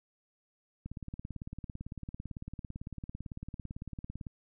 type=click train; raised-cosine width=5 ms; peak=-28 dBFS; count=62; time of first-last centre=0.86-4.268 s; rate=17.9 Hz; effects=none